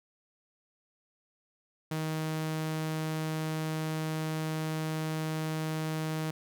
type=tone; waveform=sawtooth; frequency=157.4 Hz; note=D#3; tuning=20 cents sharp; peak=-27 dBFS; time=1.91-6.31 s; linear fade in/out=5 ms; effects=none